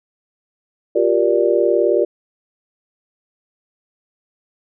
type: chord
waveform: sine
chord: G minor seventh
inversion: third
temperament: just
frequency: 352.8 / 392 / 470.4 / 588 Hz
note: F4 / G4 / Bb4 / D5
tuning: +18 / 0 / +16 / +2 cents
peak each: -18 dBFS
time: 0.95-2.05 s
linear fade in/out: 10 ms
effects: none